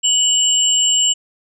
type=tone pair together; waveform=sine; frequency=2954 / 7449 Hz; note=F#7 / A#8; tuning=-3 / -2 cents; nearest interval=octave + major third; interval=1601 cents; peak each=-15 dBFS; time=0.03-1.14 s; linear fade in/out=20 ms; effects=none